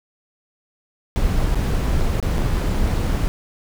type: noise with dropouts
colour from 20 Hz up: brown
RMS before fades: -19 dBFS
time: 1.16-3.28 s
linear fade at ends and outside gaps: 0 ms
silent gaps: 1.547-1.555 / 2.201-2.227 / 2.382-2.388 / 2.564-2.568 s
effects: none